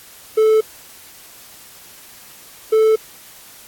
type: tone pair in turn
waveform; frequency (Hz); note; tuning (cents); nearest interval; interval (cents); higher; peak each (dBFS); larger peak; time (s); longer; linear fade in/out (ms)
triangle; 436.7 / 438.6; A4 / A4; -13 / -6; unison; 7; second; -8; neither; 0.37-0.61 / 2.72-2.96; neither; 10
effects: white hiss -42 dBFS RMS until 3.67 s + AAC 64 kbps